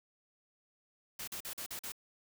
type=noise bursts; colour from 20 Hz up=white; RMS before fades=-42 dBFS; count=6; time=1.19-1.921 s; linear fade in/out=5 ms; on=86 ms; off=43 ms; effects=none